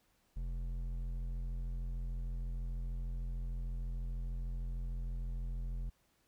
sine tone with hard clipping, 43.22 Hz, F1, 17 cents flat, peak -38 dBFS, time 0.36-5.9 s, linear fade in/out 10 ms, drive 8 dB, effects pink hiss -74 dBFS RMS until 6.27 s

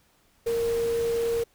sine tone in noise, 464.5 Hz, A#4, 6 cents flat, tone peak -23 dBFS, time 0.46-1.44 s, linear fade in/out 10 ms, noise pink, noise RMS -39 dBFS, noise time 0.46-1.44 s, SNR +13 dB, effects pink hiss -64 dBFS RMS until 1.54 s

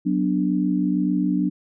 sine chord, B minor, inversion second, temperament equal, 185 / 246.9 / 293.7 Hz, F#3 / B3 / D4, 0 / 0 / 0 cents, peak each -22 / -25 / -22 dBFS, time 0.05-1.5 s, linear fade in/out 20 ms, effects none

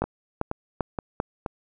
two click trains, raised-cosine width 1 ms, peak -14 / -10 dBFS, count 4 / 4, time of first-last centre 0.04-1.462 / 0.02-1.201 s, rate 2.11 / 2.54 Hz, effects none

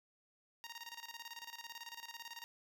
10% pulse tone with tremolo, 932.3 Hz, A#5, in tune, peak -37 dBFS, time 0.64-2.44 s, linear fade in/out 0 ms, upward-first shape square, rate 18 Hz, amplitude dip 75%, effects none

